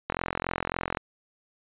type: click train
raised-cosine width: 0.5 ms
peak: -12 dBFS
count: 39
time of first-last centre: 0.1-0.972 s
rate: 43.6 Hz
effects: resampled to 8000 Hz